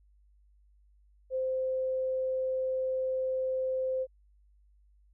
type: tone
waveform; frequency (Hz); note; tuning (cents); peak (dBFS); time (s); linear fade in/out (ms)
sine; 520; C5; -11; -28; 1.3-4.07; 50
effects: added 50 Hz sine -60 dBFS peak until 5.13 s